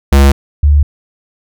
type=tone pair in turn; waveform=square / sine; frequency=69.3 / 72.92 Hz; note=C#2 / D2; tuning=0 / -12 cents; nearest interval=minor second; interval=88 cents; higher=second; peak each=-4 dBFS; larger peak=neither; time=0.12-0.32 / 0.63-0.83 s; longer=neither; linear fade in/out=5 ms; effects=none